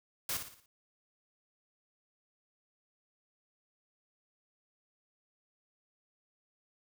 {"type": "noise with echo", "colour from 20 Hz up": "white", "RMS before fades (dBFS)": -35, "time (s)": [0.29, 0.37], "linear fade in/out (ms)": 2, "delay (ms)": 58, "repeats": 5, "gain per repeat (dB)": -7, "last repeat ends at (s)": 0.66, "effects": []}